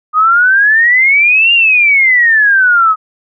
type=exponential two-way sweep; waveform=sine; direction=up then down; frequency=1227 to 2820 to 1256 Hz; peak=-5 dBFS; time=0.13-2.96 s; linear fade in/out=50 ms; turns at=1.53 s; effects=none